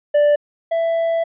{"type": "tone pair in turn", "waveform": "triangle", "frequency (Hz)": [587.3, 663.5], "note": ["D5", "E5"], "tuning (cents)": [0, 11], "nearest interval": "major second", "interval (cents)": 211, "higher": "second", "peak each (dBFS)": [-9, -14], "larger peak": "first", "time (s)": [[0.14, 0.36], [0.71, 1.24]], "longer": "second", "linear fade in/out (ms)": 10, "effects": ["resampled to 8000 Hz"]}